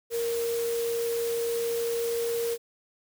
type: tone in noise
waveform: sine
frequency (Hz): 466.2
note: A#4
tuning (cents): 0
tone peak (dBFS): -26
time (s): 0.1-2.58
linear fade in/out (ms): 50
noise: white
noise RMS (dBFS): -38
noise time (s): 0.1-2.58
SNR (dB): +9
effects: none